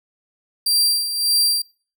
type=tone with tremolo; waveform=sawtooth; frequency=4720 Hz; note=D8; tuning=8 cents sharp; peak=-11 dBFS; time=0.66-1.62 s; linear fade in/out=5 ms; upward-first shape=sine; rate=1.7 Hz; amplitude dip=65%; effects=noise-tail reverb RT60 0.4 s tail -26 dB re dry